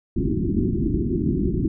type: low-pass noise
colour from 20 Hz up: white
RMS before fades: -22 dBFS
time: 0.16-1.68 s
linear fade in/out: 2 ms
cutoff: 370 Hz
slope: 96 dB/octave
effects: none